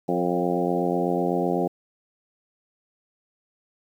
harmonic tone with a mistuned harmonic, 88 Hz, F2, 14 cents sharp, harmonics 2 / 3 / 4 / 5 / 6 / 7 / 8 / 9, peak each -28 / -29 / -27 / -29 / -30 / -35 / -30 / -32 dBFS, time 0.08-1.68 s, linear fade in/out 10 ms, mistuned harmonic 6, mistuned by +16 cents, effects 9-bit

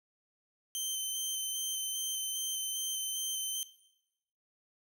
15% pulse tone with vibrato, 3101 Hz, G7, 19 cents flat, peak -27 dBFS, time 0.75-3.63 s, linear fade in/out 0 ms, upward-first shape square, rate 2.5 Hz, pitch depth 10 cents each way, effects noise-tail reverb RT60 0.9 s tail -18 dB re dry

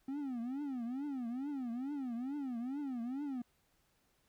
triangle tone with vibrato, 260.4 Hz, C4, 8 cents flat, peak -35 dBFS, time 0.08-3.42 s, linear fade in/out 5 ms, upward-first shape triangle, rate 2.3 Hz, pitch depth 240 cents each way, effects pink hiss -75 dBFS RMS until 4.28 s

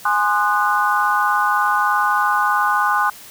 sine chord, Ab dominant seventh, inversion none, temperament equal with one note detuned, 830.6 / 1046.5 / 1223.1 / 1480 Hz, Ab5 / C6 / Eb6 / Gb6, 0 / 0 / -30 / 0 cents, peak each -20 dBFS, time 0.05-3.1 s, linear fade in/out 5 ms, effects white hiss -40 dBFS RMS until 3.3 s

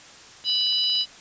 harmonic tone, 987.8 Hz, B5, in tune, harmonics 3 / 4 / 5, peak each -24 / -24 / -26 dBFS, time 0.44-1.06 s, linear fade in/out 50 ms
click train, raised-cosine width 0.3 ms, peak -31 dBFS, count 11, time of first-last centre 0.44-1.011 s, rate 17.5 Hz
effects white hiss -46 dBFS RMS until 1.2 s + resampled to 16000 Hz

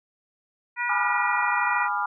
harmonic tone, 483.3 Hz, B4, 38 cents flat, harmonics 2 / 3 / 4 / 5, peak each -30 / -30 / -28 / -31 dBFS, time 0.76-1.89 s, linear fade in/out 50 ms
sine chord, G# diminished seventh, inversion none, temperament equal with one note detuned, 830.6 / 987.8 / 1200.7 / 1396.9 Hz, G#5 / B5 / D6 / F6, 0 / 0 / +38 / 0 cents, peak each -29 dBFS, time 0.89-2.06 s, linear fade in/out 5 ms
effects none

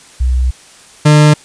sine / 40% pulse tone pair in turn, 63.2 / 150.32 Hz, B1 / D3, +41 / +41 cents, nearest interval octave + minor third, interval 1500 cents, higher second, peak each -9 / -3 dBFS, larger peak second, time 0.2-0.51 / 1.05-1.34 s, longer first, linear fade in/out 10 ms, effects white hiss -40 dBFS RMS until 1.44 s + resampled to 22050 Hz

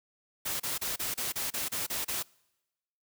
white noise bursts, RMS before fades -33 dBFS, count 10, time 0.45-2.229 s, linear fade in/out 10 ms, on 150 ms, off 31 ms, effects noise-tail reverb RT60 1.0 s tail -26 dB re dry

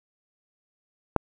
click, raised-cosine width 1 ms, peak -5 dBFS, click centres 1.163 s, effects none

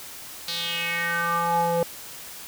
square tone with band-pass filter sweep, 170 Hz, F3, 46 cents flat, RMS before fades -25 dBFS, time 0.48-1.83 s, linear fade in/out 2 ms, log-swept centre 4300 to 580 Hz, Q 4.4, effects white hiss -40 dBFS RMS until 2.47 s

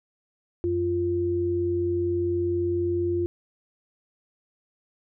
sine tone pair together, 91.8 / 347.5 Hz, F#2 / F4, -13 / -9 cents, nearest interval octave + major seventh, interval 2304 cents, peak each -30 / -23 dBFS, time 0.64-3.26 s, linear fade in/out 0 ms, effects none

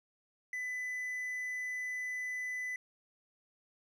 triangle tone, 2000 Hz, B6, 21 cents sharp, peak -34 dBFS, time 0.53-2.76 s, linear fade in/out 2 ms, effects none

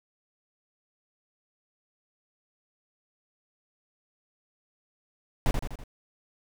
brown noise with echo, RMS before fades -22 dBFS, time 5.46-5.51 s, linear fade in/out 0 ms, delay 82 ms, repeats 4, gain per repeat -5 dB, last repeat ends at 5.838 s, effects none

